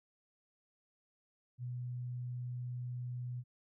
sine tone, 123.47 Hz, B2, in tune, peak -38 dBFS, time 1.58-3.44 s, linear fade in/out 50 ms, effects none

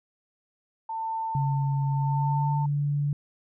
sine tone with tremolo, 895 Hz, A5, 29 cents sharp, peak -27 dBFS, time 0.89-2.66 s, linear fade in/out 5 ms, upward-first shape sine, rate 0.86 Hz, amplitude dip 60%
sine tone with pitch glide, 138.59 to 144.48 Hz, C#3 to D3, 0 to -28 cents, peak -23 dBFS, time 1.35-3.13 s, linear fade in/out 2 ms, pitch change +72 cents, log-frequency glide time 2.02-2.55 s
effects none

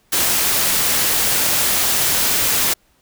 white noise, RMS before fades -17 dBFS, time 0.12-2.74 s, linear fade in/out 10 ms, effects pink hiss -59 dBFS RMS until 3.01 s

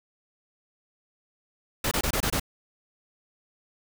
pink noise bursts, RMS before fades -26 dBFS, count 6, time 1.84-2.398 s, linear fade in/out 5 ms, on 73 ms, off 24 ms, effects none

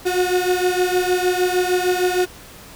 35% pulse beating tone pair, 360.4 / 366.9 Hz, F#4 / F#4, -45 / -15 cents, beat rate 6.5 Hz, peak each -17 / -19 dBFS, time 0.05-2.26 s, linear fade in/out 20 ms, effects pink hiss -41 dBFS RMS until 2.75 s

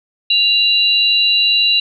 sine tone pair together, 2794 / 3951 Hz, F7 / B7, 0 / 0 cents, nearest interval tritone, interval 600 cents, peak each -13 dBFS, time 0.3-1.8 s, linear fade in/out 5 ms, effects none

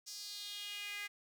sawtooth tone with high-pass filter sweep, 409.8 Hz, G#4, 23 cents flat, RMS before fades -45 dBFS, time 0.06-1.08 s, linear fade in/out 20 ms, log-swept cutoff 5500 to 2000 Hz, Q 3.6, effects none

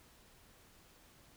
silence, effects pink hiss -63 dBFS RMS until 1.36 s

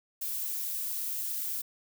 violet noise, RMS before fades -34 dBFS, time 0.21-1.62 s, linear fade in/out 10 ms, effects none

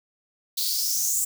blue noise with high-pass filter sweep, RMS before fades -25 dBFS, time 0.57-1.25 s, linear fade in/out 10 ms, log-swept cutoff 4000 to 7700 Hz, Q 5.3, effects none

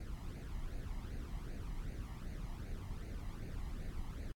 brown noise with flanger, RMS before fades -43 dBFS, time 0-4.32 s, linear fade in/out 5 ms, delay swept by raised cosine 0.45 to 1.02 ms, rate 2.6 Hz, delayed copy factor +0.65, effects AAC 64 kbps

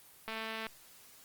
click train, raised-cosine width 0.3 ms, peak -24 dBFS, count 87, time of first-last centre 0.28-0.667 s, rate 222 Hz, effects white hiss -58 dBFS RMS until 1.24 s + Opus 24 kbps

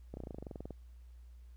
slowing click train, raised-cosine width 2 ms, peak -30 dBFS, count 15, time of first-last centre 0.14-0.707 s, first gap 31 ms, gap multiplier 1.04, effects added 60 Hz sine -51 dBFS peak until 1.56 s + pink hiss -75 dBFS RMS until 1.56 s

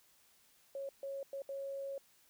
sine tone bursts at uneven times, 550 Hz, C#5, 14 cents flat, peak -39 dBFS, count 4, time 0.75-0.89 / 1.03-1.23 / 1.33-1.42 / 1.49-1.98 s, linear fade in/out 2 ms, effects white hiss -68 dBFS RMS until 2.29 s

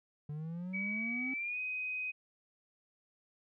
triangle exponential sweep, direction up, 146 to 267.6 Hz, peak -36 dBFS, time 0.29-1.34 s, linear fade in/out 5 ms
sine tone with pitch glide, 2275 to 2510 Hz, C#7 to D#7, +44 to +15 cents, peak -35 dBFS, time 0.73-2.12 s, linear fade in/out 20 ms, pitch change +171 cents, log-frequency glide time 1.3-1.59 s
effects none

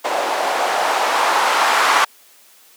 violet noise with low-pass filter sweep, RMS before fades -17 dBFS, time 0.04-2.05 s, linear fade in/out 10 ms, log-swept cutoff 640 to 1100 Hz, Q 1.9, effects white hiss -49 dBFS RMS until 2.76 s + high-pass 300 Hz 12 dB/octave

